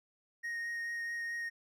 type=tone with vibrato; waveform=triangle; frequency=1864.7 Hz; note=A#6; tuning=in tune; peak=-34 dBFS; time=0.43-1.5 s; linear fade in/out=20 ms; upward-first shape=triangle; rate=4.6 Hz; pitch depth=11 cents each way; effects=none